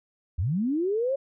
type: linear sweep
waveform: sine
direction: up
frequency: 69.3 to 560 Hz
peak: -23 dBFS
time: 0.38-1.16 s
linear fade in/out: 10 ms
effects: none